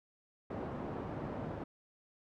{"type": "band-pass noise", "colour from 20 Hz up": "pink", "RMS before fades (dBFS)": -41, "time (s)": [0.5, 1.64], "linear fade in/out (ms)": 5, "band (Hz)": [110, 820], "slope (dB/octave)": 12, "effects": []}